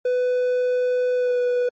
triangle tone with pitch glide, 498.7 to 492.1 Hz, B4 to B4, +17 to -6 cents, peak -16 dBFS, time 0.05-1.69 s, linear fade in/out 5 ms, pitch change -23 cents, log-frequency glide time 1.15-1.39 s, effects MP3 32 kbps

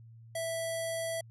square tone with low-pass filter, 658 Hz, E5, 3 cents flat, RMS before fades -35 dBFS, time 0.35-1.21 s, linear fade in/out 5 ms, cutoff 11000 Hz, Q 3.3, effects added 114 Hz sine -50 dBFS peak until 1.3 s

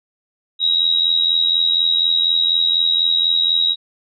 sine tone with amplitude modulation, 3827 Hz, A#7, 45 cents sharp, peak -10 dBFS, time 0.59-3.76 s, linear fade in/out 50 ms, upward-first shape sine, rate 84.1 Hz, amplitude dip 70%, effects none

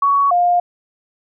sine tone pair in turn, 1121 / 706.2 Hz, C#6 / F5, +19 / +19 cents, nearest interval minor sixth, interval 800 cents, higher first, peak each -11 dBFS, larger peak neither, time 0.02-0.31 / 0.31-0.6 s, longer neither, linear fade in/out 5 ms, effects none

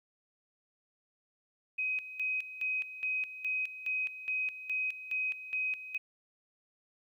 sine tone with tremolo, 2522 Hz, D#7, 23 cents sharp, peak -30 dBFS, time 1.78-5.98 s, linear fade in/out 10 ms, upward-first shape square, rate 2.4 Hz, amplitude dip 75%, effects 12-bit

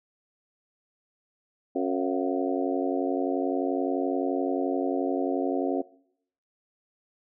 harmonic tone with a mistuned harmonic, 91.5 Hz, F#2, 19 cents flat, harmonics 3 / 4 / 5 / 6 / 7 / 8, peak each -28 / -30 / -32 / -34 / -35 / -36 dBFS, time 1.75-5.82 s, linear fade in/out 10 ms, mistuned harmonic 7, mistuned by +82 cents, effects noise-tail reverb RT60 0.7 s tail -21 dB re dry

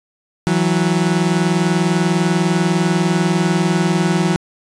30% pulse tone pair together, 163.84 / 183.9 Hz, E3 / F#3, -10 / -10 cents, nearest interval major second, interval 200 cents, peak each -14 dBFS, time 0.47-4.36 s, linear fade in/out 0 ms, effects resampled to 22050 Hz

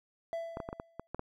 triangle tone with exponential decay, 666 Hz, E5, 18 cents sharp, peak -30 dBFS, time 0.33-1.07 s, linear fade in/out 0 ms, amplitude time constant 160 ms
clicks, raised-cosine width 1 ms, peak -23 dBFS, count 8, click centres 0.571 / 0.602 / 0.689 / 0.729 / 0.799 / 0.996 / 1.146 / 1.194 s
effects none

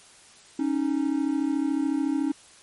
triangle tone pair together, 276.2 / 310 Hz, C#4 / D#4, -6 / -6 cents, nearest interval major second, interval 200 cents, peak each -23 / -24 dBFS, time 0.59-2.32 s, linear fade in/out 5 ms, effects white hiss -52 dBFS RMS until 2.62 s + MP3 48 kbps

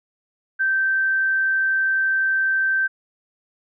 sine tone, 1557 Hz, G6, 12 cents flat, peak -17 dBFS, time 0.59-2.88 s, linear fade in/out 20 ms, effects none

